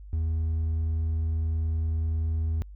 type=tone with hard clipping; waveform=sine; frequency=80.4 Hz; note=E2; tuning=43 cents flat; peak=-25 dBFS; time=0.13-2.62 s; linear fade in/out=0 ms; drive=2 dB; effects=added 50 Hz sine -41 dBFS peak until 2.75 s